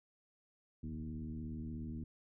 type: tone with frequency modulation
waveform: sine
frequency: 160.4 Hz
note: E3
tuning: 47 cents flat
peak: -40 dBFS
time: 0.83-2.04 s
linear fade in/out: 5 ms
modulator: 76.8 Hz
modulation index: 1.6
effects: none